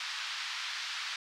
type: band-pass noise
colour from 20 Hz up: white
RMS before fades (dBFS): -38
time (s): 0-1.16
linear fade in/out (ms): 2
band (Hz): 1100 to 4700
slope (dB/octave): 24
effects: none